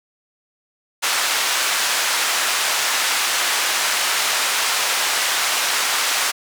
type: band-pass noise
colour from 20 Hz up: pink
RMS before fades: -20 dBFS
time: 1.02-6.32 s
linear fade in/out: 20 ms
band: 1100 to 10000 Hz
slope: 12 dB/octave
effects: none